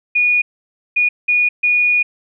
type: tone bursts at uneven times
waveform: sine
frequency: 2452 Hz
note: D#7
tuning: 26 cents flat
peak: -11 dBFS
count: 4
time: 0.15-0.42 / 0.96-1.09 / 1.28-1.49 / 1.63-2.03 s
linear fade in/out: 10 ms
effects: none